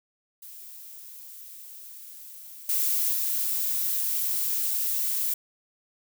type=noise with level steps; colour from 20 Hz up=violet; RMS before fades=-44 / -25 / -27 dBFS; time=0.42-5.34 s; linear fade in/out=5 ms; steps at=2.69 / 3.13 s; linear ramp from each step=2 ms; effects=none